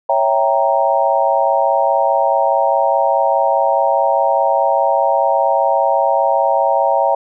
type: chord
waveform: sine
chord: C# diminished seventh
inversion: none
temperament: equal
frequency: 554.4 / 659.3 / 784 / 932.3 Hz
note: C#5 / E5 / G5 / Bb5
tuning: 0 / 0 / 0 / 0 cents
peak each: -17 dBFS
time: 0.09-7.15 s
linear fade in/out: 5 ms
effects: none